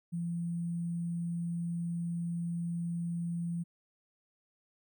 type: tone with sample-and-hold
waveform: sine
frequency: 170.5 Hz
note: F3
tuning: 41 cents flat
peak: -32 dBFS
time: 0.12-3.64 s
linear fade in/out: 20 ms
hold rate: 8820 Hz
effects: none